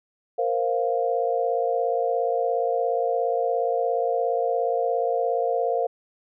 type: chord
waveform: sine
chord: Bb suspended second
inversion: none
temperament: equal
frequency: 466.2 / 523.3 / 698.5 Hz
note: Bb4 / C5 / F5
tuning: 0 / 0 / 0 cents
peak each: -25 / -26 / -25 dBFS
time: 0.38-5.87 s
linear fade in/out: 10 ms
effects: none